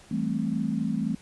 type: chord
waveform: sine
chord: A minor seventh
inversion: second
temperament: equal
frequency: 164.81 / 196 / 220 / 261.6 Hz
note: E3 / G3 / A3 / C4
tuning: 0 / 0 / 0 / 0 cents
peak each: -32 / -31 / -28 / -32 dBFS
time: 0.11-1.15 s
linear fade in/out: 5 ms
effects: pink hiss -53 dBFS RMS until 1.21 s + resampled to 24000 Hz